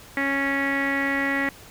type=tone with low-pass filter; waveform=sawtooth; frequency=276.5 Hz; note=C#4; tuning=4 cents flat; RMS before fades=-24 dBFS; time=0.17-1.49 s; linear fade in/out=2 ms; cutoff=2000 Hz; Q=9.9; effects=pink hiss -46 dBFS RMS until 1.7 s